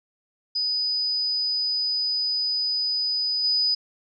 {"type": "tone with level steps", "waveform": "sine", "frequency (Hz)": 4980, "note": "D#8", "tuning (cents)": 1, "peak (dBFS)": [-22, -19], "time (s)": [0.55, 3.75], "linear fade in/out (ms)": 10, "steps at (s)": 3.43, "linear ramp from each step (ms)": 20, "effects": []}